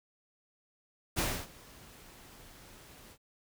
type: noise with ADSR envelope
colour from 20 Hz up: pink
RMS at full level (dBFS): -30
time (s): 1.16-3.18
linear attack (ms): 26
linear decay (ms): 280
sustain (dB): -24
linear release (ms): 61
effects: none